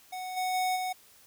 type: tone with level steps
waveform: square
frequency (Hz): 740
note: F#5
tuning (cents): 0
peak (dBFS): -36 / -29 / -27 / -31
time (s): 0.12-0.93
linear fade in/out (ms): 10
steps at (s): 0.36 / 0.53 / 0.75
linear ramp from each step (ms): 20
effects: white hiss -58 dBFS RMS until 1.26 s